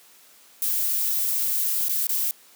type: noise with dropouts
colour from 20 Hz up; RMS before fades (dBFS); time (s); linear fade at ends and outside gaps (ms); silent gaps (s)
violet; -24; 0.62-2.31; 1; 1.884-1.894 / 2.069-2.092
effects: white hiss -53 dBFS RMS until 2.55 s + high-pass 200 Hz 12 dB/octave